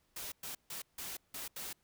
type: noise bursts at uneven times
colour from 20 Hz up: white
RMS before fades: -43 dBFS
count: 6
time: 0.16-0.32 / 0.43-0.55 / 0.7-0.82 / 0.98-1.17 / 1.34-1.48 / 1.56-1.73 s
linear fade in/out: 5 ms
effects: pink hiss -75 dBFS RMS until 1.83 s

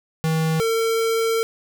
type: tone pair in turn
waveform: square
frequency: 160 / 452.5 Hz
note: D#3 / A4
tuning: +49 / +48 cents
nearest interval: octave + tritone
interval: 1799 cents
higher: second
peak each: -19 dBFS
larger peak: neither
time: 0.24-0.6 / 0.6-1.43 s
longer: second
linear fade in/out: 0 ms
effects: none

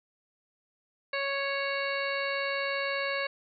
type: harmonic tone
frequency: 554.4 Hz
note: C#5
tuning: in tune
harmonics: 1 / 2 / 3 / 4 / 5 / 7 / 8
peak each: -33 / -37 / -35 / -35 / -39 / -42 / -42 dBFS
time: 1.13-3.27 s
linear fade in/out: 5 ms
effects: none

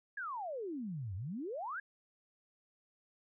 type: exponential two-way sweep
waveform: sine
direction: down then up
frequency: 1710 to 87.31 to 1710 Hz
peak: -38 dBFS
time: 0.17-1.8 s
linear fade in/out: 5 ms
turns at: 1.15 s
effects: none

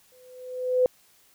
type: tone with exponential growth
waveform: sine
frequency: 505 Hz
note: B4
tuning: 39 cents sharp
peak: -15 dBFS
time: 0.12-0.86 s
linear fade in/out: 1 ms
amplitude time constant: 160 ms
effects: white hiss -60 dBFS RMS until 1.34 s

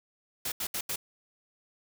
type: noise bursts at uneven times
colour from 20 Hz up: white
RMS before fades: -33 dBFS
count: 4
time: 0.45-0.52 / 0.6-0.67 / 0.74-0.81 / 0.89-0.96 s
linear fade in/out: 5 ms
effects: none

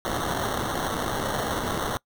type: noise with sample-and-hold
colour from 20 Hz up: white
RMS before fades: -28 dBFS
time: 0.05-1.97 s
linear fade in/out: 0 ms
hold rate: 2450 Hz
effects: noise-tail reverb RT60 0.1 s tail -24 dB re dry

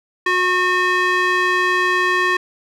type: tone with band-pass filter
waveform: square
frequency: 363.8 Hz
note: F#4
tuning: 29 cents flat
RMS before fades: -17 dBFS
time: 0.26-2.37 s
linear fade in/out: 5 ms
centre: 1700 Hz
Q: 1.9
effects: none

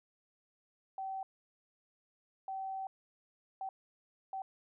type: tone bursts at uneven times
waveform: sine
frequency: 769 Hz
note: G5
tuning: 33 cents flat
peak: -37 dBFS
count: 4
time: 0.98-1.23 / 2.48-2.87 / 3.61-3.69 / 4.33-4.42 s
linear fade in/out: 2 ms
effects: none

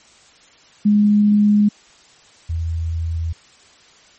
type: tone pair in turn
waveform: sine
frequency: 207.7 / 82.43 Hz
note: G#3 / E2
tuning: 0 / 0 cents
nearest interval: octave + major third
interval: 1600 cents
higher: first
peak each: -10 / -19 dBFS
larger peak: first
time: 0.85-1.69 / 2.49-3.33 s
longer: neither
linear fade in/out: 10 ms
effects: white hiss -49 dBFS RMS until 4.18 s + MP3 32 kbps

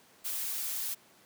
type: noise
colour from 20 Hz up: blue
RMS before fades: -35 dBFS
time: 0.24-0.95 s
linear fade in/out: 20 ms
effects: pink hiss -60 dBFS RMS until 1.25 s + high-pass 200 Hz 12 dB/octave

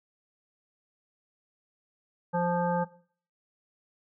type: harmonic tone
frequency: 174.61 Hz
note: F3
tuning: in tune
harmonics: 1 / 3 / 5 / 7 / 9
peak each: -29 / -30 / -29 / -40 / -40 dBFS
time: 2.33-2.85 s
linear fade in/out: 20 ms
effects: noise-tail reverb RT60 0.5 s tail -19 dB re dry

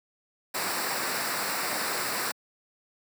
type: noise with comb filter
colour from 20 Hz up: pink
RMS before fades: -30 dBFS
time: 0.54-2.32 s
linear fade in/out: 10 ms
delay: 0.31 ms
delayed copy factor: -0.65
effects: high-pass 200 Hz 12 dB/octave

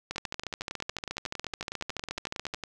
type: two click trains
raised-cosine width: 0.2 ms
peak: -16 / -18 dBFS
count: 35 / 28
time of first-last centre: 0.11-2.539 / 0.16-2.637 s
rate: 14 / 10.9 Hz
effects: none

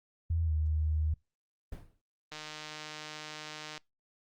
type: tone with pitch glide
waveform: sine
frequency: 82.6 to 77.51 Hz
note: E2 to D#2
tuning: +4 to -6 cents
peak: -27 dBFS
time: 0.3-1.14 s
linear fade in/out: 5 ms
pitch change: -110 cents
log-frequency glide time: 0.44-0.52 s
type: noise with exponential decay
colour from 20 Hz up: brown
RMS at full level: -38 dBFS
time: 1.72-2.01 s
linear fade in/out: 5 ms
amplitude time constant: 61 ms
type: click train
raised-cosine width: 0.2 ms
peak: -25 dBFS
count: 224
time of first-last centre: 2.32-3.778 s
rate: 153 Hz
effects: noise-tail reverb RT60 0.2 s tail -25 dB re dry + Opus 48 kbps

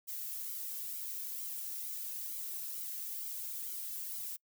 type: noise with flanger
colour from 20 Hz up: violet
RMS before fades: -41 dBFS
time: 0.07-4.37 s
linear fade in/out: 20 ms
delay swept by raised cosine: 1.1 to 2.09 ms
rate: 2.2 Hz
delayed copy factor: -0.65
effects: noise-tail reverb RT60 0.1 s tail -26 dB re dry

